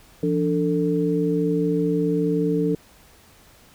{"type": "tone cluster", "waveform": "sine", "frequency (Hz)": [170.8, 291.8, 446.8], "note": ["F3", "D4", "A4"], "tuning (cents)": [-38, -11, 27], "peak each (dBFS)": -23, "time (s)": [0.23, 2.75], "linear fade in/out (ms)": 2, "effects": ["pink hiss -52 dBFS RMS until 3.74 s"]}